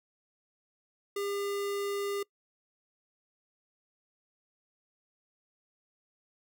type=tone; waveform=square; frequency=402.5 Hz; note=G4; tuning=46 cents sharp; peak=-32 dBFS; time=1.16-2.23 s; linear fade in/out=5 ms; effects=noise-tail reverb RT60 0.1 s tail -23 dB re dry